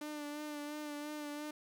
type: tone with vibrato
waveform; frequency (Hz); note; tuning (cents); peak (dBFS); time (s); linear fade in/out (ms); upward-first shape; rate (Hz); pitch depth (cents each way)
sawtooth; 296.8; D4; +18; -37; 0.01-1.51; 5; sine; 2.9; 29
effects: 11-bit